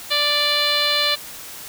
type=tone with low-pass filter; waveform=10% pulse; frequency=587.3 Hz; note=D5; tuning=in tune; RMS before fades=-19 dBFS; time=0.1-1.16 s; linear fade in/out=20 ms; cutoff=4100 Hz; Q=5.5; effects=white hiss -36 dBFS RMS until 1.68 s